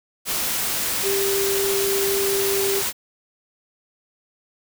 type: tone in noise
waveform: sine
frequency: 394 Hz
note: G4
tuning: 9 cents sharp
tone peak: -21 dBFS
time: 1.02-2.83 s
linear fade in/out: 50 ms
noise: white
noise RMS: -24 dBFS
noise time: 0.25-2.93 s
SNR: 0 dB
effects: none